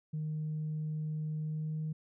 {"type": "tone with pitch glide", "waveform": "sine", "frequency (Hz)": [154.3, 155.82], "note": ["D#3", "D#3"], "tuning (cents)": [-14, 3], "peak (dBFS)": -32, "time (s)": [0.13, 1.93], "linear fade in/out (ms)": 10, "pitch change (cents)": 17, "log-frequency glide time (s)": [1.39, 1.81], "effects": ["tanh soft clip ceiling -30 dBFS"]}